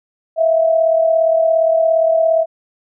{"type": "tone pair together", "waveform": "sine", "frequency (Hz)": [649.7, 687], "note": ["E5", "F5"], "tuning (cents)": [-25, -29], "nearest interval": "minor second", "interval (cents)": 96, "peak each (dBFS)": [-11, -19], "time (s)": [0.36, 2.46], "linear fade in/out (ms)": 50, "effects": []}